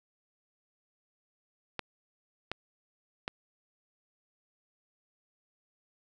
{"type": "clicks", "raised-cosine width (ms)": 0.3, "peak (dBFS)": -17, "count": 3, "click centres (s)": [1.793, 2.516, 3.279], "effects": []}